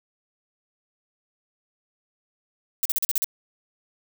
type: noise bursts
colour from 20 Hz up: violet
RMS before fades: -23 dBFS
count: 7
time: 2.83-3.244 s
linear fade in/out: 0 ms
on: 24 ms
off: 41 ms
effects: none